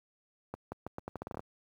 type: accelerating click train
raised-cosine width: 1 ms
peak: -24 dBFS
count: 12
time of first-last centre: 0.54-1.394 s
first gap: 180 ms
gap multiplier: 0.81
effects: high-pass 60 Hz 12 dB/octave + 10-bit